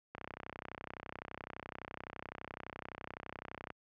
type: click train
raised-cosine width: 0.5 ms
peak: -27 dBFS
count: 114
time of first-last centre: 0.15-3.703 s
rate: 31.8 Hz
effects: high-pass 60 Hz 12 dB/octave